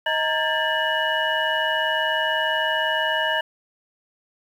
sine tone cluster, 629 / 925 / 1615 / 1761 / 2922 Hz, D#5 / A#5 / G#6 / A6 / F#7, +19 / -14 / -49 / +1 / -22 cents, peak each -26 dBFS, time 0.06-3.41 s, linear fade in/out 5 ms, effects tanh soft clip ceiling -8 dBFS + 8-bit

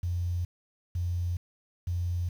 sine tone bursts, 87.8 Hz, F2, 10 cents sharp, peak -27 dBFS, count 3, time 0.03-2.29 s, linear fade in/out 5 ms, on 420 ms, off 500 ms, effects 9-bit

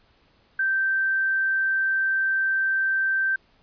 sine tone, 1560 Hz, G6, 9 cents flat, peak -20 dBFS, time 0.59-3.36 s, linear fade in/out 5 ms, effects pink hiss -61 dBFS RMS until 3.62 s + resampled to 11025 Hz

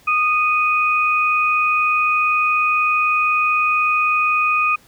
sine tone pair together, 1234.1 / 2489 Hz, D#6 / D#7, -15 / 0 cents, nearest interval octave, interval 1215 cents, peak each -17 / -17 dBFS, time 0.07-4.76 s, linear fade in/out 10 ms, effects pink hiss -51 dBFS RMS until 4.87 s

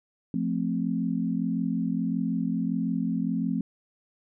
sine chord, F major, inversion none, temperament equal, 174.61 / 220 / 261.6 Hz, F3 / A3 / C4, 0 / 0 / 0 cents, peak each -29 dBFS, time 0.34-3.61 s, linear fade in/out 2 ms, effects none

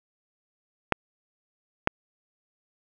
clicks, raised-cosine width 0.5 ms, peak -4 dBFS, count 2, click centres 0.923 / 1.874 s, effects none

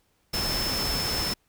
sine tone in noise, 5274 Hz, E8, in tune, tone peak -28 dBFS, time 0.33-1.34 s, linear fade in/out 10 ms, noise pink, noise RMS -30 dBFS, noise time 0.33-1.34 s, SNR -1 dB, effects pink hiss -69 dBFS RMS until 1.48 s

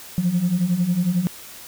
sine beating tone pair, 170 / 181 Hz, F3 / F#3, -46 / -38 cents, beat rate 11 Hz, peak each -22 / -18 dBFS, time 0.18-1.27 s, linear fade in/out 0 ms, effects tanh soft clip ceiling -12 dBFS + white hiss -40 dBFS RMS until 1.67 s

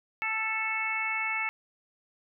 harmonic tone with a mistuned harmonic, 440 Hz, A4, in tune, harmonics 2 / 3 / 4 / 5 / 6, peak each -37 / -37 / -39 / -30 / -35 dBFS, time 0.22-1.49 s, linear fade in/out 0 ms, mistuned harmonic 3, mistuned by +16 cents, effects none

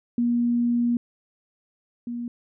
sine tone pair in turn, 238.7 / 238.7 Hz, A#3 / A#3, +41 / +41 cents, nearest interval unison, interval 0 cents, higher neither, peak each -19 / -28 dBFS, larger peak first, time 0.18-0.97 / 2.07-2.28 s, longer first, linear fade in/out 2 ms, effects none

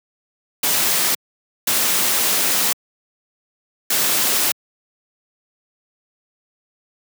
white noise bursts at uneven times, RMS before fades -18 dBFS, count 3, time 0.63-1.15 / 1.67-2.73 / 3.9-4.52 s, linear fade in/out 5 ms, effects high-pass 150 Hz 12 dB/octave

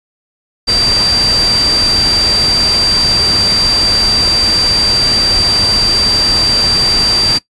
sine tone in noise, 4699 Hz, D8, in tune, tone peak -9 dBFS, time 0.67-7.39 s, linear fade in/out 20 ms, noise pink, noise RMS -18 dBFS, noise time 0.67-7.39 s, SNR +6 dB, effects noise-tail reverb RT60 0.1 s tail -19 dB re dry + resampled to 24000 Hz

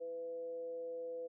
sine tone with frequency modulation, 500 Hz, B4, 21 cents sharp, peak -40 dBFS, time 0-1.28 s, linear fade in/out 20 ms, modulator 171 Hz, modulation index 0.27, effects none

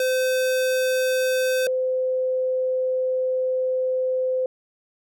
square / sine tone pair in turn, 514 / 514 Hz, C5 / C5, -31 / -31 cents, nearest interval unison, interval 0 cents, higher neither, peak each -20 dBFS, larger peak neither, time 0-1.67 / 1.67-4.46 s, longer second, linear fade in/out 2 ms, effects none

